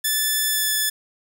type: tone with pitch glide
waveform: 5% pulse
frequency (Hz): 1745 to 1733.9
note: A6 to A6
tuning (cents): -15 to -26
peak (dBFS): -9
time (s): 0.04-0.9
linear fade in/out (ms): 10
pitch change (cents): -11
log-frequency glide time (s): 0.51-0.73
effects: none